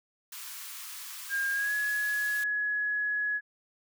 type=high-pass noise; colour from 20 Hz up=white; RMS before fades=-42 dBFS; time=0.32-2.44 s; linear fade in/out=5 ms; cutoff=960 Hz; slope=48 dB/octave
type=tone with pitch glide; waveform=sine; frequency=1613 to 1685.4 Hz; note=G6 to G#6; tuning=+49 to +25 cents; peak=-27 dBFS; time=1.29-3.41 s; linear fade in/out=50 ms; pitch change=+76 cents; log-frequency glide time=1.52-1.73 s
effects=none